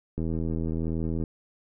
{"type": "click train", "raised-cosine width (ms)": 3, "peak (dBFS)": -18, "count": 87, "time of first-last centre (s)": [0.18, 1.238], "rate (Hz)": 81.3, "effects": []}